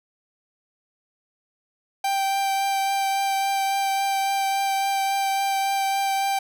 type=tone with vibrato; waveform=45% pulse; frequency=784 Hz; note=G5; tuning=in tune; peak=-21 dBFS; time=2.04-6.39 s; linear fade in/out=5 ms; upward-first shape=triangle; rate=3.6 Hz; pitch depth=13 cents each way; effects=none